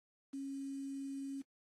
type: tone with quantisation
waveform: sine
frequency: 274 Hz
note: C#4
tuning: 20 cents flat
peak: -40 dBFS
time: 0.33-1.42 s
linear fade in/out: 10 ms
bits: 10
effects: AAC 32 kbps